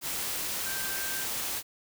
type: tone in noise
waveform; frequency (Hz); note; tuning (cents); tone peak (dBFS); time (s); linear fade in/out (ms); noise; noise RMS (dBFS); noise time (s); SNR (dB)
sine; 1568; G6; 0; -38; 0.63-1.27; 50; white; -33; 0.01-1.63; -8
effects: none